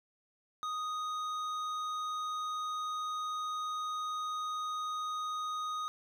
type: tone with hard clipping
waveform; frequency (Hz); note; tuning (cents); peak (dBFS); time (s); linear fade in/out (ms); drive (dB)
sine; 1244.5; D#6; 0; -36; 0.63-5.88; 0; 9
effects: none